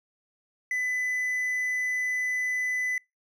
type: tone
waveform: triangle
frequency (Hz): 2002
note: B6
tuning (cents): +23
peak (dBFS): -24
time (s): 0.71-2.98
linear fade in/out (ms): 2
effects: noise-tail reverb RT60 0.2 s tail -25 dB re dry